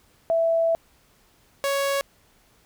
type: tone pair in turn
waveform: sine / sawtooth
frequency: 661 / 555.8 Hz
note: E5 / C#5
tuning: +5 / +4 cents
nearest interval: minor third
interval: 301 cents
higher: first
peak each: -18 dBFS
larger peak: neither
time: 0.3-0.75 / 1.64-2.01 s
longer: first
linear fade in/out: 0 ms
effects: pink hiss -60 dBFS RMS until 2.65 s